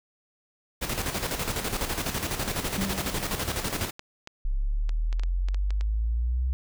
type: noise with tremolo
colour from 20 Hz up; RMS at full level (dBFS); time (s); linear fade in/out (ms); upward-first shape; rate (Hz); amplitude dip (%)
pink; -28; 0.81-3.91; 20; square; 12; 55
type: tone with exponential decay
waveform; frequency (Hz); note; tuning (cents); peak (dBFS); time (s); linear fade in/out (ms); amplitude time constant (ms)
triangle; 194.5; G3; -13; -23; 2.78-3.57; 0; 170
type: clicks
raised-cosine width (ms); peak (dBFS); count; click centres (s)
0.2; -22; 11; 3.837 / 3.994 / 4.274 / 4.893 / 5.128 / 5.196 / 5.235 / 5.486 / 5.545 / 5.706 / 5.81
type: exponential sweep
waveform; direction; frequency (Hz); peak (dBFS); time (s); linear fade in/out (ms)
sine; up; 33 to 65; -23; 4.45-6.53; 0
effects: none